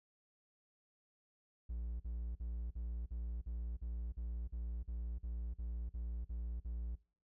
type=tone bursts; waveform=triangle; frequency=58.27 Hz; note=A#1; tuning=in tune; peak=-37 dBFS; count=15; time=1.69-6.956 s; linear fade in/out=10 ms; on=310 ms; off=44 ms; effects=noise-tail reverb RT60 0.4 s tail -21 dB re dry